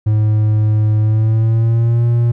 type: tone with pitch glide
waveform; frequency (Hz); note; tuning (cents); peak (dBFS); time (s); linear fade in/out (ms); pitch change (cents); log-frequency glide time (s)
triangle; 107.3 to 118.37; A2 to A#2; -43 to +27; -8; 0.06-2.32; 10; +170; 0.99-2.05
effects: none